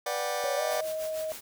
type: chord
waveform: sawtooth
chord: G major seventh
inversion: first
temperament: just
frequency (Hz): 490 / 588 / 735 / 784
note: B4 / D5 / F#5 / G5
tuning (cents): -14 / +2 / -12 / 0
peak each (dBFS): -32 / -28 / -30 / -34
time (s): 0.06-0.81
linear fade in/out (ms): 5
type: tone with pitch glide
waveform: sine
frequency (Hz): 554.4 to 629.5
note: C#5 to D#5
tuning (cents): 0 to +20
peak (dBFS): -30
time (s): 0.44-1.32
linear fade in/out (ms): 0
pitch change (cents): +220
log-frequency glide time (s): 0.56-0.62
type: noise with tremolo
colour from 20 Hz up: white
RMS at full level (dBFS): -41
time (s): 0.7-1.41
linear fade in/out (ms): 10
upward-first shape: sine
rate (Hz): 6.6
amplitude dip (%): 65
effects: none